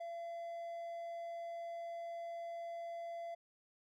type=tone; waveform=triangle; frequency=679 Hz; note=F5; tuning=49 cents flat; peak=-40 dBFS; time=0-3.35 s; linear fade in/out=10 ms; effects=none